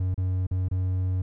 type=tone with dropouts; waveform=triangle; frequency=92.5 Hz; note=F#2; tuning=in tune; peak=-21 dBFS; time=0-1.22 s; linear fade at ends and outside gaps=5 ms; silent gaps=0.144-0.177 / 0.468-0.511 / 0.685-0.712 s; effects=none